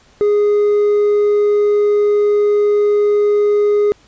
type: tone with hard clipping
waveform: sine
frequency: 414 Hz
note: G#4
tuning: 5 cents flat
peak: -11 dBFS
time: 0.21-3.92 s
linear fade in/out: 0 ms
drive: 2 dB
effects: pink hiss -50 dBFS RMS until 4.07 s + resampled to 16000 Hz